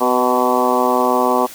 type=harmonic tone with a mistuned harmonic; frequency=125.8 Hz; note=B2; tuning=32 cents sharp; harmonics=2 / 3 / 4 / 5 / 6 / 7 / 8 / 9; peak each=-21 / -21 / -21 / -21 / -21 / -21 / -21 / -21 dBFS; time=0-1.47 s; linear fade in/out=20 ms; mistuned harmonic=4; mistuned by=-25 cents; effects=white hiss -36 dBFS RMS until 1.54 s